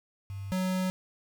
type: tone pair in turn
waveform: sine / square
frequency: 98.3 / 185.57 Hz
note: G2 / F#3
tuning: +5 / +5 cents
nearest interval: major seventh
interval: 1100 cents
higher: second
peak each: -35 / -28 dBFS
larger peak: second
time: 0.3-0.52 / 0.52-0.9 s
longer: second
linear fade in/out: 0 ms
effects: 9-bit